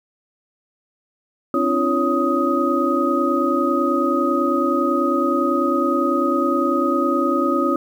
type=tone cluster; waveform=sine; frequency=263.8 / 293.7 / 342 / 559 / 1252 Hz; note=C4 / D4 / F4 / C#5 / D#6; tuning=+14 / 0 / -36 / +14 / +10 cents; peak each=-22 / -24 / -22 / -24 / -21 dBFS; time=1.54-7.76 s; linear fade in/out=2 ms; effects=8-bit